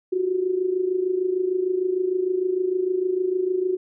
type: tone with amplitude modulation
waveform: sine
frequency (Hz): 368.9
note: F#4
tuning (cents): -5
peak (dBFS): -17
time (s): 0.12-3.77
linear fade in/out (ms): 10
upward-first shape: sine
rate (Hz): 26.6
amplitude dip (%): 70
effects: none